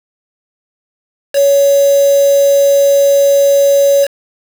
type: tone with quantisation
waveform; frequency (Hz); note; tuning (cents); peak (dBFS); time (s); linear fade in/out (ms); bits
sine; 560; C#5; +18; -6; 1.33-4.08; 50; 3
effects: none